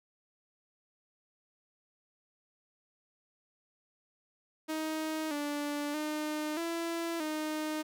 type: tone with pitch steps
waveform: sawtooth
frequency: 313.8 / 291.6 / 304.3 / 334.9 / 308.3 Hz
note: D#4 / D4 / D#4 / E4 / D#4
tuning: +15 / -12 / -38 / +27 / -16 cents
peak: -29 dBFS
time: 4.68-7.83 s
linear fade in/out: 20 ms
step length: 630 ms
effects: none